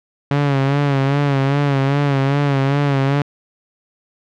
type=tone with vibrato; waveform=sawtooth; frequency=139.7 Hz; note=C#3; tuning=14 cents sharp; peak=-10 dBFS; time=0.31-3.22 s; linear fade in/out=2 ms; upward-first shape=sine; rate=2.5 Hz; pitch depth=59 cents each way; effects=low-pass 3000 Hz 12 dB/octave